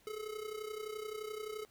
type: tone with amplitude modulation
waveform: square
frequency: 429 Hz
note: A4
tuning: 44 cents flat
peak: -38 dBFS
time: 0.07-1.65 s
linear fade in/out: 0 ms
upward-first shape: sine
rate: 31.6 Hz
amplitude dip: 70%
effects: pink hiss -67 dBFS RMS until 1.7 s